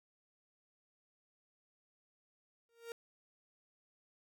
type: tone with exponential growth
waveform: 45% pulse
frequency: 464.9 Hz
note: A#4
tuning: 5 cents flat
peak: -40 dBFS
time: 2.69-2.92 s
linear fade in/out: 1 ms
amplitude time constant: 50 ms
effects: none